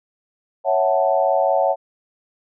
sine chord, F# minor seventh, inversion second, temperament equal with one note detuned, 554.4 / 659.3 / 744.7 / 880 Hz, C#5 / E5 / F#5 / A5, 0 / 0 / +11 / 0 cents, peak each -19 / -20 / -20 / -24 dBFS, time 0.64-1.76 s, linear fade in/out 50 ms, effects none

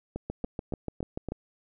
two click trains, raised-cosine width 2 ms, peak -19 / -20 dBFS, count 8 / 5, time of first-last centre 0.3-1.32 / 0.16-1.287 s, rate 6.86 / 3.55 Hz, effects none

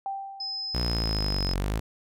sine tone with exponential decay, 784 Hz, G5, in tune, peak -27 dBFS, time 0.06-1.03 s, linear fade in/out 1 ms, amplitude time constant 210 ms
sine tone, 5100 Hz, D#8, 42 cents sharp, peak -30 dBFS, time 0.4-1.54 s, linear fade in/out 5 ms
sawtooth linear two-way sweep, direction down then up, 61.8 to 44.97 to 56.2 Hz, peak -22 dBFS, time 0.74-1.8 s, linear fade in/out 10 ms, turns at 1.54 s
effects none

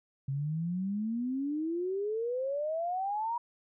sine exponential sweep, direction up, 133.5 to 965 Hz, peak -30 dBFS, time 0.28-3.38 s, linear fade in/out 5 ms, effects none

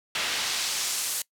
pink noise with band-pass filter sweep, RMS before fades -29 dBFS, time 0.15-1.22 s, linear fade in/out 2 ms, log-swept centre 2900 to 9600 Hz, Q 0.85, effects noise-tail reverb RT60 0.1 s tail -22 dB re dry

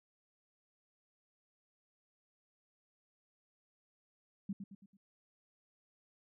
sine tone with echo, 197.2 Hz, G3, 11 cents sharp, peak -35 dBFS, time 4.49-4.53 s, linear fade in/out 5 ms, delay 110 ms, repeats 4, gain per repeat -7 dB, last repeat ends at 4.97 s, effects none

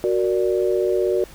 sine chord, Gb augmented, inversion none, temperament equal, 370 / 466.2 / 587.3 Hz, Gb4 / Bb4 / D5, 0 / 0 / 0 cents, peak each -19 / -23 / -24 dBFS, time 0.04-1.24 s, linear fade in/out 0 ms, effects added 50 Hz sine -46 dBFS peak until 1.34 s + pink hiss -45 dBFS RMS until 1.34 s

